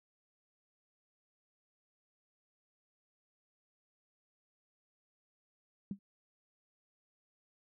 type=tone with exponential decay; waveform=sine; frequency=197.9 Hz; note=G3; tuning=17 cents sharp; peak=-32 dBFS; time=5.91-5.99 s; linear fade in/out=2 ms; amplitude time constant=17 ms; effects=none